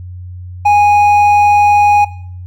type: tone with hard clipping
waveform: sine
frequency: 826 Hz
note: G#5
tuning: 10 cents flat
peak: -7 dBFS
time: 0.65-2.05 s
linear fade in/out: 10 ms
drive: 5 dB
effects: noise-tail reverb RT60 0.6 s tail -19 dB re dry + added 90 Hz sine -25 dBFS peak until 2.46 s